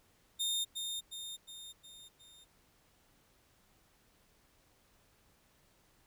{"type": "tone with echo", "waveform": "sawtooth", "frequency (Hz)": 3653, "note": "A#7", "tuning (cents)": -36, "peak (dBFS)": -29, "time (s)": [0.39, 0.65], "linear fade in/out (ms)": 20, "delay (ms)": 360, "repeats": 5, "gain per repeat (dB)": -5, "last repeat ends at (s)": 2.45, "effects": ["pink hiss -69 dBFS RMS until 6.06 s"]}